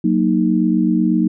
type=chord; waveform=sine; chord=D# minor; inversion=first; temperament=equal; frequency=185 / 233.1 / 311.1 Hz; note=F#3 / A#3 / D#4; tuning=0 / 0 / 0 cents; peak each=-17 dBFS; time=0.04-1.28 s; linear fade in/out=5 ms; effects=none